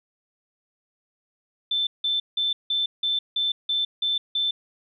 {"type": "tone bursts", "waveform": "sine", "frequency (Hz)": 3538, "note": "A7", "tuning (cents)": 9, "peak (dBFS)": -21, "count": 9, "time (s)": [1.71, 4.51], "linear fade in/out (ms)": 5, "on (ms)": 160, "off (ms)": 170, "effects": []}